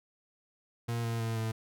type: tone with pitch steps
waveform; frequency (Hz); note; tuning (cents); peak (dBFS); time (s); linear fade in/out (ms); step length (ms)
40% pulse; 117.3 / 115.35 / 113.44 / 111.55; A#2 / A#2 / A#2 / A2; +11 / -18 / -47 / +24; -30; 0.88-1.52; 10; 160
effects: none